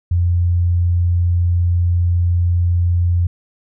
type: tone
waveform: sine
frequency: 87.31 Hz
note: F2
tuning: in tune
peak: -12 dBFS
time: 0.11-3.27 s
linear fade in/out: 5 ms
effects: none